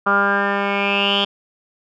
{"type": "tone with low-pass filter sweep", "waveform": "10% pulse", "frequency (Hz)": 200, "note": "G3", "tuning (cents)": 35, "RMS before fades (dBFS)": -18, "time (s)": [0.06, 1.25], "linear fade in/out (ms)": 10, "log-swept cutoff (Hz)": [1300, 3300], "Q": 9, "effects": []}